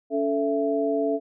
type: tone cluster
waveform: sine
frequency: 283 / 440.2 / 666 Hz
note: C#4 / A4 / E5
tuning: +36 / +1 / +18 cents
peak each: -26 / -25 / -26 dBFS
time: 0.1-1.2 s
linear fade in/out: 50 ms
effects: none